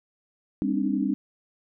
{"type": "tone cluster", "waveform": "sine", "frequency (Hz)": [200.5, 241.7, 266.6, 298.1, 310.3], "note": ["G3", "B3", "C4", "D4", "D#4"], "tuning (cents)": [39, -37, 33, 26, -5], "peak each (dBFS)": [-27, -35, -27, -28, -36], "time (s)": [0.62, 1.14], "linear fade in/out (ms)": 0, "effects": []}